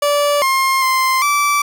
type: tone with pitch steps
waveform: 30% pulse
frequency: 580 / 1064 / 1045 / 1160 Hz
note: D5 / C6 / C6 / D6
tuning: -22 / +29 / -2 / -22 cents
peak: -10 dBFS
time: 0.02-1.62 s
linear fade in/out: 5 ms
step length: 400 ms
effects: none